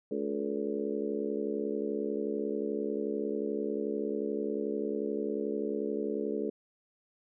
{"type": "harmonic tone with a mistuned harmonic", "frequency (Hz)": 71.3, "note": "C#2", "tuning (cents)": 49, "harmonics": [3, 4, 5, 6, 7, 8], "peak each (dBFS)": [-38, -37, -38, -34, -40, -44], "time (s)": [0.11, 6.5], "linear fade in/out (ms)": 5, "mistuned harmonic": 7, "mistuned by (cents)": -62, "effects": []}